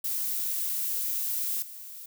violet noise with level steps, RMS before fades -30 / -43 dBFS, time 0.04-2.06 s, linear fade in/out 5 ms, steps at 1.62 s, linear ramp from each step 5 ms, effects none

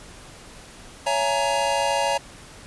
square chord, A# half-diminished seventh, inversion first, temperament just, 559.4 / 671.3 / 839.1 / 932.3 Hz, C#5 / E5 / G#5 / A#5, +16 / +31 / +18 / 0 cents, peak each -26 / -29 / -27 / -26 dBFS, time 1.06-2.18 s, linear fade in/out 10 ms, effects pink hiss -44 dBFS RMS until 2.66 s + resampled to 24000 Hz

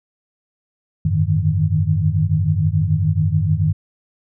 sine tone cluster, 91.5 / 103.2 / 150.7 / 157.6 Hz, F#2 / G#2 / D3 / D#3, -19 / -10 / +45 / +23 cents, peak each -20 dBFS, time 1.05-3.73 s, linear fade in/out 5 ms, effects none

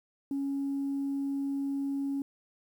sine tone, 277.2 Hz, C#4, in tune, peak -28 dBFS, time 0.31-2.22 s, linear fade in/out 2 ms, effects tanh soft clip ceiling -26 dBFS + 10-bit

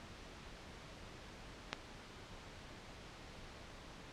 click, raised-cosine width 0.2 ms, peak -18 dBFS, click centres 1.73 s, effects pink hiss -53 dBFS RMS until 4.12 s + low-pass 5000 Hz 12 dB/octave

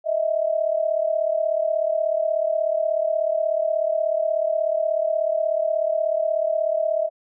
sine tone pair together, 622.8 / 659.3 Hz, D#5 / E5, +2 / 0 cents, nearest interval minor second, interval 98 cents, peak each -22 dBFS, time 0.04-7.1 s, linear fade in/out 50 ms, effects none

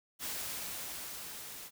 white noise with level ramp, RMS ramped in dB -38 to -47 dBFS, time 0.19-1.71 s, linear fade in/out 50 ms, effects none

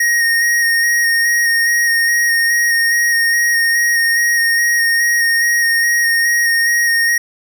square tone with vibrato, 1867 Hz, A#6, 2 cents sharp, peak -12 dBFS, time 0-7.18 s, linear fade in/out 5 ms, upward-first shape square, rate 2.4 Hz, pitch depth 15 cents each way, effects none

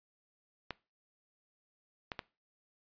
clicks, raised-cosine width 0.3 ms, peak -21 dBFS, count 3, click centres 0.707 / 2.118 / 2.192 s, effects noise-tail reverb RT60 0.3 s tail -21 dB re dry + resampled to 11025 Hz

